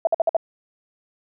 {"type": "tone bursts", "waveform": "sine", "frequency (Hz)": 659.3, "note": "E5", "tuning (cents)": 0, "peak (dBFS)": -14, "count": 5, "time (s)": [0.05, 0.367], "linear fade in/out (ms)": 2, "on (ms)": 21, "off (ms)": 53, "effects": []}